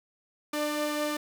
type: tone pair together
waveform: sawtooth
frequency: 299.5 / 594 Hz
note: D4 / D5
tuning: +34 / +20 cents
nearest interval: octave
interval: 1186 cents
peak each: -27 / -27 dBFS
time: 0.53-1.17 s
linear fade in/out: 5 ms
effects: none